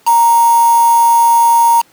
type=tone with quantisation; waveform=sine; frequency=932.3 Hz; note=A#5; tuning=in tune; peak=-6 dBFS; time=0.06-1.82 s; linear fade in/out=20 ms; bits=3; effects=pink hiss -49 dBFS RMS until 1.92 s + high-pass 150 Hz 12 dB/octave